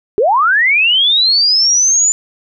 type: linear sweep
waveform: sine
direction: up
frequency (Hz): 375.2 to 7080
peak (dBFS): -8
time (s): 0.18-2.12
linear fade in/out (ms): 0
effects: none